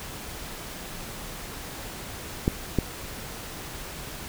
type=clicks; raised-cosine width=3 ms; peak=-8 dBFS; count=2; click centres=2.479 / 2.787 s; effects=pink hiss -38 dBFS RMS until 4.28 s